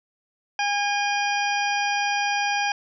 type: harmonic tone with a mistuned harmonic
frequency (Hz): 815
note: G#5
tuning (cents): -33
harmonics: 1 / 2 / 3 / 4 / 6 / 7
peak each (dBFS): -24 / -28 / -28 / -33 / -34 / -36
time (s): 0.59-2.72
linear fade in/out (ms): 2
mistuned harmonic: 4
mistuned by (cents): -48
effects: none